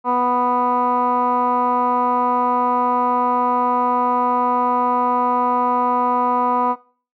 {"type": "tone with low-pass filter", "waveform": "15% pulse", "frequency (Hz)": 246.9, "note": "B3", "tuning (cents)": 0, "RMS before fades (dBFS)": -18, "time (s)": [0.04, 6.76], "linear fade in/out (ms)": 50, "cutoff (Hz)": 1100, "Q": 7.9, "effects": ["noise-tail reverb RT60 0.4 s tail -19 dB re dry"]}